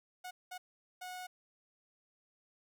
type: tone bursts at uneven times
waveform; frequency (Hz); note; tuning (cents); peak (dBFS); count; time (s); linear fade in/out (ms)
sawtooth; 731; F#5; -21; -39; 3; 0.24-0.31 / 0.51-0.58 / 1.01-1.27; 10
effects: none